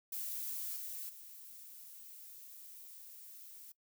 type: noise with level steps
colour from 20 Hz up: violet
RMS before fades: -41 / -44 / -53 dBFS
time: 0.12-3.72 s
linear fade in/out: 5 ms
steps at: 0.76 / 1.09 s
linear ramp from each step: 5 ms
effects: noise-tail reverb RT60 0.1 s tail -20 dB re dry